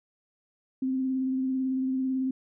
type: tone with vibrato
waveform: sine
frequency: 261.6 Hz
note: C4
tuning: in tune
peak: -25 dBFS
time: 0.82-2.31 s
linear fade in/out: 5 ms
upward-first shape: triangle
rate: 18 Hz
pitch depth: 25 cents each way
effects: none